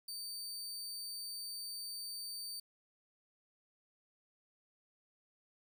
sawtooth tone, 4600 Hz, D8, 37 cents flat, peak -39 dBFS, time 0.08-2.6 s, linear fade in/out 5 ms, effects none

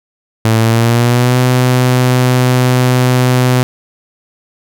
sawtooth tone with pitch glide, 111.8 to 126.22 Hz, A2 to B2, +28 to +38 cents, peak -4 dBFS, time 0.45-3.63 s, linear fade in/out 0 ms, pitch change +210 cents, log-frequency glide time 0.56-1.38 s, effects none

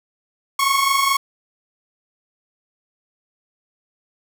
sawtooth tone pair together, 1084 / 1108.7 Hz, C#6 / C#6, -39 / 0 cents, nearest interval unison, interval 39 cents, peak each -16 / -14 dBFS, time 0.59-1.17 s, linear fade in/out 5 ms, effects none

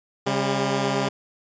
10% pulse tone pair together, 136 / 199.8 Hz, C#3 / G3, -33 / +33 cents, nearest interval perfect fifth, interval 666 cents, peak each -16 dBFS, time 0.26-1.09 s, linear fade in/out 10 ms, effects resampled to 16000 Hz

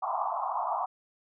pink band-pass noise, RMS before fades -31 dBFS, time 0.02-0.86 s, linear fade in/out 10 ms, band 670 to 1200 Hz, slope 96 dB/octave, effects none

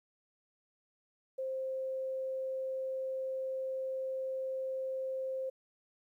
sine tone, 526 Hz, C5, 9 cents sharp, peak -34 dBFS, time 1.38-5.5 s, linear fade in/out 10 ms, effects 12-bit

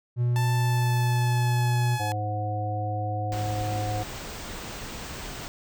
triangle tone, 121.3 Hz, B2, 31 cents flat, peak -19 dBFS, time 0.16-1.99 s, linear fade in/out 50 ms
sawtooth tone with pitch glide, 882 to 849.5 Hz, A5 to G#5, +4 to +39 cents, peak -26 dBFS, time 0.36-2.12 s, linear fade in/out 0 ms, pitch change -65 cents, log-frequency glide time 0.53-1.81 s
harmonic tone, 104.7 Hz, G#2, 15 cents sharp, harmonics 1 / 3 / 5 / 7, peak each -28 / -39 / -36 / -31 dBFS, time 1.99-4.04 s, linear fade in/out 20 ms
pink band-stop noise, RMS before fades -37 dBFS, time 3.32-5.48 s, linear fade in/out 0 ms, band 9000 to 14000 Hz, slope 96 dB/octave
effects none

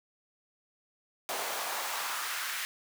pink noise with high-pass filter sweep, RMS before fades -35 dBFS, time 1.29-2.65 s, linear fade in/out 0 ms, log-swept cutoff 570 to 1700 Hz, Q 1.7, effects none

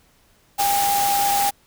sine tone in noise, 804 Hz, G5, 44 cents sharp, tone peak -18 dBFS, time 0.58-1.51 s, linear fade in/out 20 ms, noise white, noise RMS -24 dBFS, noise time 0.58-1.51 s, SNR +3 dB, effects pink hiss -58 dBFS RMS until 1.66 s

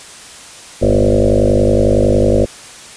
sine tone with frequency modulation, 297.1 Hz, D4, 20 cents sharp, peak -8 dBFS, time 0.81-2.46 s, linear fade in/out 20 ms, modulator 50.9 Hz, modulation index 5.8, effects white hiss -35 dBFS RMS until 2.96 s + resampled to 22050 Hz

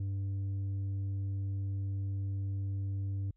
sine tone with tanh clipping, 98 Hz, G2, in tune, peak -33 dBFS, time 0-3.31 s, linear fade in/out 5 ms, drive 4 dB, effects added 42 Hz sine -67 dBFS peak until 3.36 s

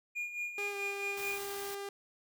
triangle tone with tremolo, 2427 Hz, D#7, 44 cents flat, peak -32 dBFS, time 0.15-1.39 s, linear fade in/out 20 ms, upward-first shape sine, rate 4.6 Hz, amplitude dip 65%
sawtooth tone with pitch glide, 406.6 to 399.6 Hz, G#4 to G4, -37 to +33 cents, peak -35 dBFS, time 0.58-1.89 s, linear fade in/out 2 ms, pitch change -30 cents, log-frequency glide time 0.71-0.76 s
white band-stop noise, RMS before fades -45 dBFS, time 1.17-1.75 s, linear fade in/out 5 ms, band 400 to 630 Hz, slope 96 dB/octave
effects none

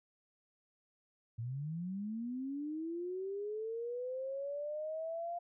sine linear sweep, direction up, 110 to 698.5 Hz, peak -37 dBFS, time 1.38-5.39 s, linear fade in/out 10 ms, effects none

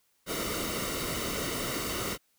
pink noise with comb filter, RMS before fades -33 dBFS, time 0.26-2.18 s, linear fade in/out 50 ms, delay 1.2 ms, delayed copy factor -0.65, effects white hiss -71 dBFS RMS until 2.38 s

